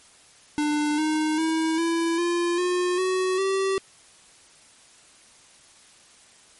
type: tone with pitch steps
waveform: square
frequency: 298.2 / 309.4 / 321.1 / 333.2 / 345.7 / 358.7 / 372.3 / 386.3 Hz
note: D4 / D#4 / E4 / E4 / F4 / F4 / F#4 / G4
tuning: +27 / -10 / -45 / +19 / -18 / +46 / +11 / -25 cents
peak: -22 dBFS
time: 0.58-3.78 s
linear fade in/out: 0 ms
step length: 400 ms
effects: white hiss -53 dBFS RMS until 6.59 s + MP3 48 kbps